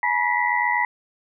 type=tone cluster; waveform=sine; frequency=849 / 963 / 1945 / 2033 Hz; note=G#5 / B5 / B6 / B6; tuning=+38 / -44 / -27 / +50 cents; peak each=-26 / -23 / -23 / -26 dBFS; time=0.03-0.85 s; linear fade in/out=2 ms; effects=none